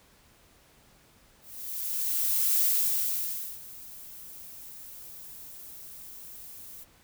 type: noise with ADSR envelope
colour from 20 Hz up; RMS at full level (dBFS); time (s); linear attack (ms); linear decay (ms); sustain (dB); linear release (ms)
violet; -24; 1.41-6.85; 1200; 980; -21; 26
effects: pink hiss -60 dBFS RMS until 7.03 s